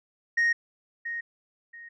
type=tone with echo; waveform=sine; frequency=1864.7 Hz; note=A#6; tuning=in tune; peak=-18 dBFS; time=0.37-0.53 s; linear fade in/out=10 ms; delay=680 ms; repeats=2; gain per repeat=-12 dB; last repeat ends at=1.89 s; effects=tanh soft clip ceiling -19 dBFS